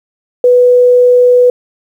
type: tone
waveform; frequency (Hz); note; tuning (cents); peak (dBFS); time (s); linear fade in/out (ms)
sine; 493.9; B4; 0; -3; 0.44-1.5; 2
effects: 7-bit